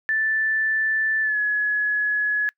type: tone with pitch glide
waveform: sine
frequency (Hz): 1760 to 1692.2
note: A6 to G#6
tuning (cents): 0 to +32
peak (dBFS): -19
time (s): 0.09-2.49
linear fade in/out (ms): 0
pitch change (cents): -68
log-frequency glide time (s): 1.22-1.38
effects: noise-tail reverb RT60 0.1 s tail -26 dB re dry